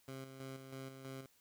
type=tone with tremolo; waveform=15% pulse; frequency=133.4 Hz; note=C3; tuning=34 cents sharp; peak=-39 dBFS; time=0.08-1.26 s; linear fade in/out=2 ms; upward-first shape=square; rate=3.1 Hz; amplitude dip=50%; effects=white hiss -71 dBFS RMS until 1.4 s